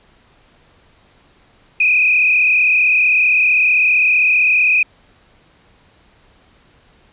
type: tone with frequency modulation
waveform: sine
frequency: 2489 Hz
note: D#7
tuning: in tune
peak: -10 dBFS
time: 1.8-4.83 s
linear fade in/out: 5 ms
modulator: 35.5 Hz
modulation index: 2.1
effects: pink hiss -52 dBFS RMS until 7.12 s + resampled to 8000 Hz